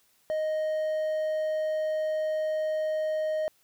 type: tone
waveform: triangle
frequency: 622.3 Hz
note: D#5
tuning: in tune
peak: -24 dBFS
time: 0.3-3.48 s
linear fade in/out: 0 ms
effects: white hiss -66 dBFS RMS until 3.63 s